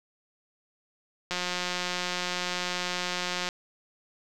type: click train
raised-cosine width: 0.2 ms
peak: -13 dBFS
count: 391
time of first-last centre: 1.31-3.489 s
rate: 179 Hz
effects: none